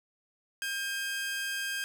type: tone pair together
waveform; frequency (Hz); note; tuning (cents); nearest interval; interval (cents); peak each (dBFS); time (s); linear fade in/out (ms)
sawtooth; 1599.5 / 2539; G6 / D#7; +34 / +34; minor sixth; 800; -29 / -37; 0.62-1.84; 0
effects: 9-bit